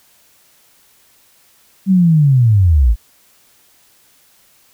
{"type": "linear sweep", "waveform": "sine", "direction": "down", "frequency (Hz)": [196.7, 49], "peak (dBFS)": -7, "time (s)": [1.86, 2.96], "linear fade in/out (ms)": 50, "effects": ["white hiss -52 dBFS RMS until 4.73 s"]}